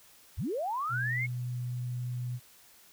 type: linear sweep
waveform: sine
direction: up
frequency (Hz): 47.1 to 2217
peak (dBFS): -30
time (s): 0.37-1.27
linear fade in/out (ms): 20
type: tone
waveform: sine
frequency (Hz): 123.47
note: B2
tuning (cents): 0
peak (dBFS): -32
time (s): 0.89-2.4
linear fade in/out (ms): 50
effects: white hiss -58 dBFS RMS until 2.92 s